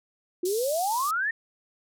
sine exponential sweep, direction up, 344.7 to 1864.7 Hz, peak -24 dBFS, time 0.43-1.31 s, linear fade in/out 5 ms
white band-pass noise, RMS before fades -36 dBFS, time 0.45-1.11 s, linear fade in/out 5 ms, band 4200 to 13000 Hz, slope 24 dB/octave
effects none

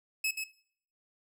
sawtooth tone with echo, 2584 Hz, E7, 35 cents flat, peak -25 dBFS, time 0.24-0.31 s, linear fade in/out 5 ms, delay 130 ms, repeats 1, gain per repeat -5 dB, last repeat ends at 0.44 s, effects noise-tail reverb RT60 0.6 s tail -19 dB re dry

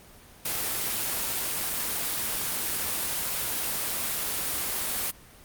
white noise, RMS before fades -29 dBFS, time 0.45-5.11 s, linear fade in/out 5 ms, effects pink hiss -51 dBFS RMS until 5.44 s + Opus 24 kbps

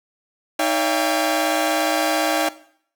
sawtooth tone cluster, 312.8 / 566 / 683 / 797 Hz, D#4 / C#5 / F5 / G5, +9 / +36 / -39 / +28 cents, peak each -20 dBFS, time 0.59-2.49 s, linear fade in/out 5 ms, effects noise-tail reverb RT60 0.6 s tail -17 dB re dry

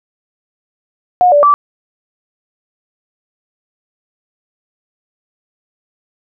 sine tone with pitch steps, 721 / 582 / 1161 Hz, F#5 / D5 / D6, -45 / -16 / -20 cents, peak -5 dBFS, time 1.21-1.54 s, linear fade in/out 0 ms, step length 110 ms, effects none

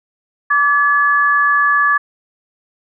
sine tone pair together, 1159 / 1706.3 Hz, D6 / G#6, -23 / +46 cents, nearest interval perfect fifth, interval 669 cents, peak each -13 dBFS, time 0.5-1.98 s, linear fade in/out 10 ms, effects none

